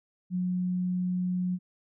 sine tone, 181.2 Hz, F#3, 36 cents flat, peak -26 dBFS, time 0.3-1.59 s, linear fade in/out 50 ms, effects none

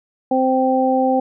harmonic tone, 260.4 Hz, C4, 8 cents flat, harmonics 1 / 2 / 3, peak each -18 / -18 / -18 dBFS, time 0.31-1.2 s, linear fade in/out 5 ms, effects none

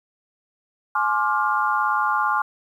sine chord, D half-diminished seventh, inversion second, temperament just, 845.8 / 1057.2 / 1174.7 / 1409.6 Hz, Ab5 / C6 / D6 / F6, +31 / +18 / 0 / +16 cents, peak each -24 dBFS, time 0.95-2.42 s, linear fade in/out 5 ms, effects 9-bit

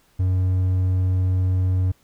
triangle tone, 92.5 Hz, F#2, in tune, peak -15 dBFS, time 0.19-1.92 s, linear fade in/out 10 ms, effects pink hiss -60 dBFS RMS until 2.03 s

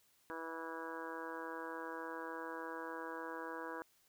harmonic tone, 163.4 Hz, E3, 15 cents flat, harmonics 2 / 3 / 4 / 5 / 6 / 7 / 8 / 9 / 10, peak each -49 / -48 / -55 / -57 / -48 / -53 / -56 / -52 / -51 dBFS, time 0.3-3.82 s, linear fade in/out 0 ms, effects white hiss -72 dBFS RMS until 4.08 s

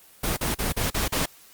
pink noise bursts, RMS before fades -25 dBFS, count 6, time 0.23-1.26 s, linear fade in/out 10 ms, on 140 ms, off 38 ms, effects white hiss -52 dBFS RMS until 1.53 s + Opus 24 kbps

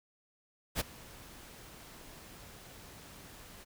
pink noise with ADSR envelope, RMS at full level -30 dBFS, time 0.75-3.65 s, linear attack 52 ms, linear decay 17 ms, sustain -22 dB, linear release 26 ms, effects none

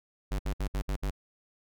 square tone bursts, 49 Hz, G1, in tune, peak -29 dBFS, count 6, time 0.31-1.107 s, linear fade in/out 10 ms, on 82 ms, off 61 ms, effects none

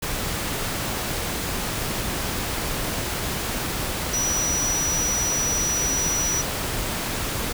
sine tone in noise, 5860 Hz, F#8, 18 cents flat, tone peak -22 dBFS, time 4.13-6.42 s, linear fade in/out 10 ms, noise pink, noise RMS -27 dBFS, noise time 0.02-7.53 s, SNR +2 dB, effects none

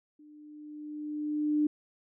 sine tone with level ramp, 299.8 Hz, D4, 36 cents sharp, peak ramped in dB -52 to -22 dBFS, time 0.19-1.67 s, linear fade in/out 5 ms, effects none

